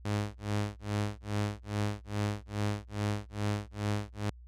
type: tone with tremolo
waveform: sawtooth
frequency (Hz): 103.83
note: G#2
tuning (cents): 0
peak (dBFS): -24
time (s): 0.05-4.3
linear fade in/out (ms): 5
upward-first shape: sine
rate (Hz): 2.4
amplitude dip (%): 100
effects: added 60 Hz sine -48 dBFS peak until 4.47 s + low-pass 9000 Hz 12 dB/octave